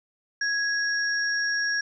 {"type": "tone pair together", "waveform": "sine", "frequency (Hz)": [1661.2, 5588], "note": ["G#6", "F8"], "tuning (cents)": [0, 0], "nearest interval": "octave + major sixth", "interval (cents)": 2100, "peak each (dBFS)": [-24, -30], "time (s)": [0.41, 1.81], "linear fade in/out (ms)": 5, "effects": []}